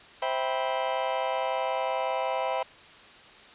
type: chord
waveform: 40% pulse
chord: C major seventh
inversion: none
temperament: just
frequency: 523.3 / 654.1 / 784.9 / 981.1 Hz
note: C5 / E5 / G5 / B5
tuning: 0 / -14 / +2 / -12 cents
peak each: -31 dBFS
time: 0.22-2.63 s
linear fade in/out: 5 ms
effects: white hiss -50 dBFS RMS until 3.54 s + resampled to 8000 Hz